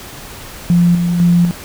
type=tone with tremolo; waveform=sine; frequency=173.7 Hz; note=F3; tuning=9 cents flat; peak=-7 dBFS; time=0.7-1.51 s; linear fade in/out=0 ms; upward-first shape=square; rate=2 Hz; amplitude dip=45%; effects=pink hiss -32 dBFS RMS until 1.64 s